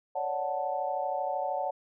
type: chord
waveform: sine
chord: D major seventh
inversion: third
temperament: equal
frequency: 554.4 / 587.3 / 740 / 880 Hz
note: C#5 / D5 / F#5 / A5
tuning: 0 / 0 / 0 / 0 cents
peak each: -35 / -36 / -32 / -35 dBFS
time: 0.15-1.71 s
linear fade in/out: 10 ms
effects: none